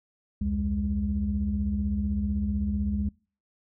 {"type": "tone cluster", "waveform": "sine", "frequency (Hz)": [67.3, 83.1, 205.2], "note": ["C2", "E2", "G#3"], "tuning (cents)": [49, 15, -21], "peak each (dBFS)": [-29, -32, -27], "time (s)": [0.41, 3.09], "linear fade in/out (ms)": 5, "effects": ["noise-tail reverb RT60 0.4 s tail -25 dB re dry", "tanh soft clip ceiling -16 dBFS"]}